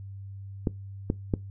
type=clicks; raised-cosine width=3 ms; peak=-11 dBFS; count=3; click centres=0.672 / 1.101 / 1.338 s; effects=noise-tail reverb RT60 0.2 s tail -21 dB re dry + added 98 Hz sine -38 dBFS peak until 1.5 s